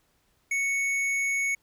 sine tone with hard clipping, 2217 Hz, C#7, in tune, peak -26 dBFS, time 0.51-1.55 s, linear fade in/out 5 ms, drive 9 dB, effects pink hiss -69 dBFS RMS until 1.62 s

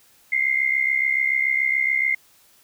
sine tone pair together, 2069 / 2136 Hz, C7 / C7, -20 / +35 cents, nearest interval minor second, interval 55 cents, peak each -21 dBFS, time 0.32-2.15 s, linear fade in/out 5 ms, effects white hiss -56 dBFS RMS until 2.63 s

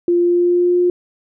sine tone with pitch glide, 348 to 355.3 Hz, F4 to F4, -6 to +30 cents, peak -11 dBFS, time 0.08-0.9 s, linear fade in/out 2 ms, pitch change +36 cents, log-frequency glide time 0.18-0.79 s, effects none

